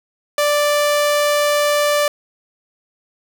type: tone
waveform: sawtooth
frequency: 587.3 Hz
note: D5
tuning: in tune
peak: -10 dBFS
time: 0.38-2.08 s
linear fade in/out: 2 ms
effects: none